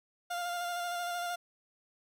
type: tone with vibrato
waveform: 30% pulse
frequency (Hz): 701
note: F5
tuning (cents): +6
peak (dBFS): -31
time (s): 0.3-1.36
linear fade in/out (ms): 10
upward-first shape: square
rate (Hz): 13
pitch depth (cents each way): 17
effects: none